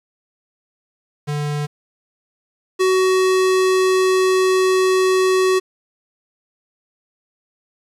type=tone pair in turn; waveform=square; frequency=147.3 / 374.4 Hz; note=D3 / F#4; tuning=+6 / +20 cents; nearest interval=octave + major third; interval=1614 cents; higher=second; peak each=-21 / -14 dBFS; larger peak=second; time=1.27-1.67 / 2.79-5.6 s; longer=second; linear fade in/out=20 ms; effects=low-pass 10000 Hz 12 dB/octave + 8-bit